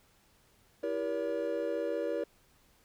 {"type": "chord", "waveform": "triangle", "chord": "E diminished seventh", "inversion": "none", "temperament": "just", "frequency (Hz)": [329.6, 395.6, 474.7, 569.6], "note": ["E4", "G4", "Bb4", "Db5"], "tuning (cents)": [0, 16, 31, 47], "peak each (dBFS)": [-36, -38, -33, -33], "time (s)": [0.83, 2.24], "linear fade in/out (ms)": 5, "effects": ["pink hiss -66 dBFS RMS until 2.84 s"]}